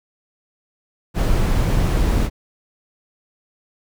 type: noise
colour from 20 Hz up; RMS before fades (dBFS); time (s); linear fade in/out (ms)
brown; -17; 1.14-2.3; 50
effects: none